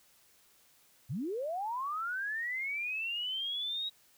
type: linear sweep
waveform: sine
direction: up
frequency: 100 to 3827 Hz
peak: -33 dBFS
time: 1.09-3.9 s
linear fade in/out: 20 ms
effects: white hiss -65 dBFS RMS until 4.17 s